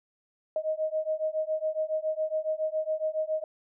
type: beating tone pair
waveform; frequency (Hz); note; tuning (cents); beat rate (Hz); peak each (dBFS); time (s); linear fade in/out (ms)
sine; 622.3 / 629.5; D#5 / D#5; 0 / +20; 7.2; -30; 0.56-3.44; 2
effects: none